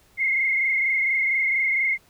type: tone with frequency modulation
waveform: sine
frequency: 2129 Hz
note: C7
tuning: 30 cents sharp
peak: -19 dBFS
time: 0.17-1.98 s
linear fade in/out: 50 ms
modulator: 24.3 Hz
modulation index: 2.7
effects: pink hiss -58 dBFS RMS until 2.09 s